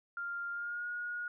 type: tone with pitch glide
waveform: sine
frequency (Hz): 1396.9 to 1442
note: F6 to F#6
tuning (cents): 0 to -45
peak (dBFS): -36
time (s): 0.17-1.28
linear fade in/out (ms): 2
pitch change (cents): +55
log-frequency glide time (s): 0.51-0.87
effects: none